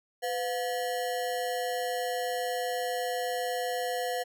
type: ring-modulated tone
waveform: square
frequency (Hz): 607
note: D#5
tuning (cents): -43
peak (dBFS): -27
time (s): 0.22-4.24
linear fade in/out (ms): 20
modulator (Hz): 106
effects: none